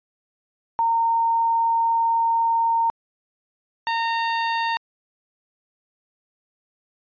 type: tone pair in turn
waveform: sine / sawtooth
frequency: 918 / 918 Hz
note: A#5 / A#5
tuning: -27 / -27 cents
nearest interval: unison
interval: 0 cents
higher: neither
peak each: -17 dBFS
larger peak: neither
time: 0.79-2.9 / 3.87-4.77 s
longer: first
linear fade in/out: 0 ms
effects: resampled to 11025 Hz